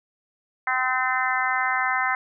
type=harmonic tone; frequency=257 Hz; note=C4; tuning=31 cents flat; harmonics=3 / 4 / 5 / 6 / 7 / 8; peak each=-28 / -28 / -28 / -28 / -28 / -28 dBFS; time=0.67-2.15 s; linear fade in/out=2 ms; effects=none